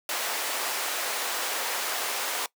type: high-pass noise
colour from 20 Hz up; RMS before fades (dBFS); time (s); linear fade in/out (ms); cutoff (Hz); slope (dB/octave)
pink; -30; 0.09-2.46; 2; 590; 12
effects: noise-tail reverb RT60 0.1 s tail -21 dB re dry + high-pass 300 Hz 12 dB/octave